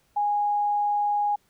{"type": "tone", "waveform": "sine", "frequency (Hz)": 825, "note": "G#5", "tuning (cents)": -12, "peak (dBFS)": -21, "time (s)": [0.16, 1.36], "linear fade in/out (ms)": 10, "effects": ["pink hiss -66 dBFS RMS until 1.49 s"]}